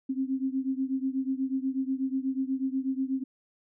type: beating tone pair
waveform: sine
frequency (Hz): 262.4 / 270.6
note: C4 / C#4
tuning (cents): +5 / -42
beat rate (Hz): 8.2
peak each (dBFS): -29 / -31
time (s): 0.09-3.24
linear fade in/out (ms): 10
effects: none